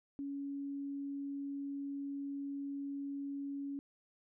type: tone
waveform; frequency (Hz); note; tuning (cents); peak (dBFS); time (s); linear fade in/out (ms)
sine; 280; C#4; +18; -38; 0.19-3.79; 0
effects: none